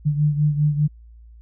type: beating tone pair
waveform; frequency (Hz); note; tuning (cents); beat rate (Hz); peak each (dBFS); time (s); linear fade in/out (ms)
sine; 148 / 153; D3 / D#3; +14 / -29; 5; -17 / -23; 0.05-0.88; 20
effects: added 57 Hz sine -42 dBFS peak until 1.41 s